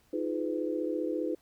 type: chord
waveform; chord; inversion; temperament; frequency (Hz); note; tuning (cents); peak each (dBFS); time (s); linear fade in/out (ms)
sine; F half-diminished seventh; third; just; 314.3 / 349.2 / 419.1 / 502.9; Eb4 / F4 / Ab4 / Cb5; +18 / 0 / +16 / +31; -33 / -35 / -37 / -35; 0.13-1.35; 5
effects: pink hiss -67 dBFS RMS until 1.41 s